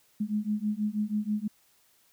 sine beating tone pair, 207.7 / 213.9 Hz, G#3 / A3, 0 / -49 cents, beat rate 6.2 Hz, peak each -30 dBFS, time 0.2-1.48 s, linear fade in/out 10 ms, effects white hiss -65 dBFS RMS until 2.12 s

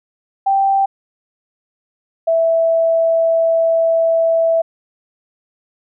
sine tone pair in turn, 783 / 658.4 Hz, G5 / E5, -2 / -2 cents, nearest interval minor third, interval 300 cents, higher first, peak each -11 dBFS, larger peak neither, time 0.46-0.86 / 2.27-4.62 s, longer second, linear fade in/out 10 ms, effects none

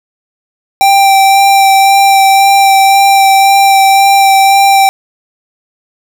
square tone with vibrato, 784 Hz, G5, in tune, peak -4 dBFS, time 0.81-4.89 s, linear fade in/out 0 ms, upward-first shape sine, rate 1.9 Hz, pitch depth 12 cents each way, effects none

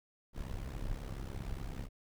brown noise with amplitude modulation, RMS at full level -37 dBFS, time 0.33-1.89 s, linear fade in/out 50 ms, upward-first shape sine, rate 67.1 Hz, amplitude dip 85%, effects none

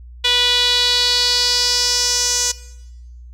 sawtooth tone with band-pass filter sweep, 490 Hz, B4, 14 cents flat, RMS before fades -17 dBFS, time 0.24-2.52 s, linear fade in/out 10 ms, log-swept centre 3400 to 6300 Hz, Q 4.1, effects noise-tail reverb RT60 1.0 s tail -18 dB re dry + added 60 Hz sine -35 dBFS peak until 3.33 s

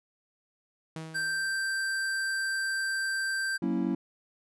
sawtooth tone with exponential decay, 160.1 Hz, D#3, 50 cents sharp, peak -31 dBFS, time 0.96-1.75 s, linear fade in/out 2 ms, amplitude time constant 170 ms
square tone, 1568 Hz, G6, in tune, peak -29 dBFS, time 1.14-3.58 s, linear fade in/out 20 ms
triangle chord, F# dominant seventh, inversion none, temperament equal, 185 / 233.1 / 277.2 / 329.6 Hz, F#3 / A#3 / C#4 / E4, 0 / 0 / 0 / 0 cents, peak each -30 dBFS, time 3.62-3.95 s, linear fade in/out 5 ms
effects resampled to 24000 Hz

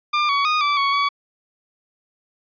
sawtooth tone with pitch steps, 1196 / 1127 / 1237 / 1161 / 1116 / 1133 Hz, D6 / C#6 / D#6 / D6 / C#6 / C#6, +31 / +28 / -10 / -20 / +11 / +37 cents, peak -13 dBFS, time 0.13-1.09 s, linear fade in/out 10 ms, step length 160 ms, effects resampled to 11025 Hz

